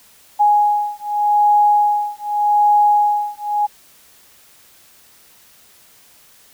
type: beating tone pair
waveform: sine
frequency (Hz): 830.6 / 831.44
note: G#5 / G#5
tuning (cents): 0 / +2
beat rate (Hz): 0.84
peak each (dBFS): -15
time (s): 0.39-3.67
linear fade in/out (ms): 20
effects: white hiss -49 dBFS RMS until 6.53 s